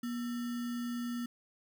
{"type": "tone with sample-and-hold", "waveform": "sine", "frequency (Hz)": 240, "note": "B3", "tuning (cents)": -49, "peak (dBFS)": -34, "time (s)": [0.03, 1.26], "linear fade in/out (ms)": 5, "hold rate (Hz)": 1575, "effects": []}